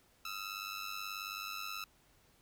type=ring-modulated tone; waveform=15% pulse; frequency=1316 Hz; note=E6; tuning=3 cents flat; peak=-31 dBFS; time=0.25-1.84 s; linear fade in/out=2 ms; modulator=49.3 Hz; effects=pink hiss -68 dBFS RMS until 2.41 s